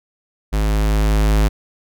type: tone with level ramp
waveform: square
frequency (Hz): 52.6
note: G#1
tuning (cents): +23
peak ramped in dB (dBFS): -16 to -12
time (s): 0.52-1.49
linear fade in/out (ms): 20
effects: none